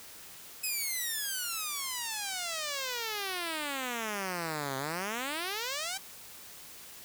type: exponential two-way sweep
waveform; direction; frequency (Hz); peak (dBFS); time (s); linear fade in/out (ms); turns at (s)
5% pulse; down then up; 2573 to 131.1 to 797; -22; 0.63-5.98; 10; 4.77
effects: white hiss -49 dBFS RMS until 7.04 s